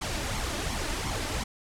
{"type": "noise with flanger", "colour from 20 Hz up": "pink", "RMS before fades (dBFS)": -31, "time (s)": [0.01, 1.44], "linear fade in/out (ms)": 10, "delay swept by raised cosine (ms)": [0.91, 3.41], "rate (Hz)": 2.8, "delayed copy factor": 0.6, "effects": ["low-pass 9000 Hz 12 dB/octave"]}